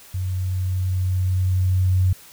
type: tone with level ramp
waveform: sine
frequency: 92.5 Hz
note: F#2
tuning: in tune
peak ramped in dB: -22 to -14 dBFS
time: 0.14-2.13 s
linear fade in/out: 5 ms
effects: white hiss -46 dBFS RMS until 2.32 s